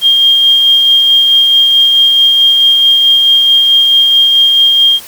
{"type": "tone with tremolo", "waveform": "sine", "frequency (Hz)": 3216, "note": "G7", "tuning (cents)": 44, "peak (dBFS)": -3, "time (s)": [0.01, 5], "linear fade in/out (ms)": 50, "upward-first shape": "sine", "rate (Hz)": 4.6, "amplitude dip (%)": 25, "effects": ["white hiss -31 dBFS RMS until 5.07 s"]}